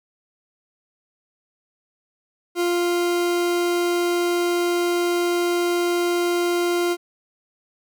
40% pulse tone, 349.2 Hz, F4, in tune, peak -18 dBFS, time 2.55-6.97 s, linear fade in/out 50 ms, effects none

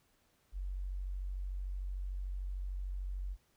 sine tone, 46.71 Hz, F#1, 17 cents sharp, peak -36 dBFS, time 0.52-3.37 s, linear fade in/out 50 ms, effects pink hiss -73 dBFS RMS until 3.56 s

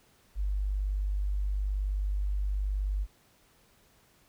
sine tone, 49.49 Hz, G1, 17 cents sharp, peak -27 dBFS, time 0.35-3.07 s, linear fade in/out 50 ms, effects pink hiss -64 dBFS RMS until 4.28 s

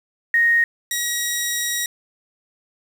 sine / 10% pulse tone pair in turn, 1864.7 / 1906.1 Hz, A#6 / A#6, 0 / +38 cents, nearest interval unison, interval 38 cents, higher second, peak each -13 / -12 dBFS, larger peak second, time 0.34-0.64 / 0.91-1.86 s, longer second, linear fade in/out 2 ms, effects 7-bit

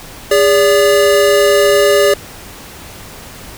square tone pair together, 407.3 / 576 Hz, G#4 / D5, -34 / -34 cents, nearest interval tritone, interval 600 cents, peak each -11 dBFS, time 0.31-2.14 s, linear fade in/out 5 ms, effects pink hiss -33 dBFS RMS until 3.57 s

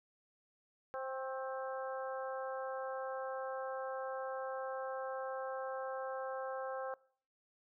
harmonic tone with a mistuned harmonic, 263.1 Hz, C4, 10 cents sharp, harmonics 2 / 3 / 4 / 5 / 6, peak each -41 / -45 / -47 / -48 / -51 dBFS, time 0.94-6.94 s, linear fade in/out 0 ms, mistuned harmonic 4, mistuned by +31 cents, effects noise-tail reverb RT60 0.5 s tail -22 dB re dry

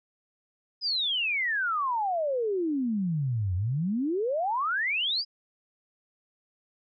sine exponential two-way sweep, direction down then up, 5090 to 87 to 5090 Hz, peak -25 dBFS, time 0.81-5.25 s, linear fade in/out 50 ms, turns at 3.55 s, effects none

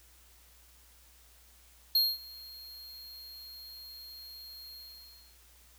square tone with ADSR envelope, 4239 Hz, C8, 22 cents sharp, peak -22 dBFS, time 1.95-5.38 s, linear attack 4 ms, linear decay 220 ms, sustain -24 dB, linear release 630 ms, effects added 60 Hz sine -61 dBFS peak until 5.78 s + white hiss -61 dBFS RMS until 5.78 s

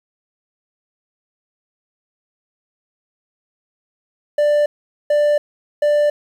triangle tone bursts, 590 Hz, D5, 8 cents sharp, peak -10 dBFS, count 3, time 4.38-6.1 s, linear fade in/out 5 ms, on 280 ms, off 440 ms, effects 8-bit

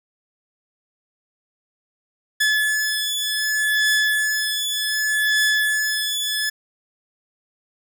sawtooth beating tone pair, 1720 / 1720.66 Hz, A6 / A6, -40 / -39 cents, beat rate 0.66 Hz, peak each -18 dBFS, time 2.4-6.5 s, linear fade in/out 10 ms, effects none

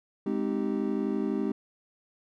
triangle chord, Ab major seventh, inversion none, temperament just, 207.7 / 259.6 / 311.5 / 389.3 Hz, Ab3 / C4 / Eb4 / G4, 0 / -13 / +2 / -12 cents, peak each -29 / -30 / -31 / -31 dBFS, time 0.26-1.52 s, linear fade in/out 5 ms, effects none

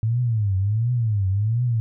sine tone with vibrato, 108.1 Hz, A2, 30 cents flat, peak -18 dBFS, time 0.03-1.8 s, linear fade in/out 0 ms, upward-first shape triangle, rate 1.4 Hz, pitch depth 260 cents each way, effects none

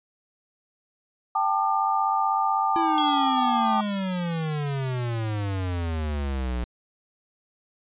sine chord, G suspended second, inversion none, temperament equal with one note detuned, 784 / 880 / 1200.7 Hz, G5 / A5 / D6, 0 / 0 / +38 cents, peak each -25 dBFS, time 1.35-3.81 s, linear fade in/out 5 ms
square exponential sweep, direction down, 338.1 to 58.9 Hz, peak -26 dBFS, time 2.76-6.64 s, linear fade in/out 0 ms
sine tone with exponential decay, 3322 Hz, G#7, in tune, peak -26 dBFS, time 2.98-5.33 s, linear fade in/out 0 ms, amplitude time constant 510 ms
effects resampled to 8000 Hz

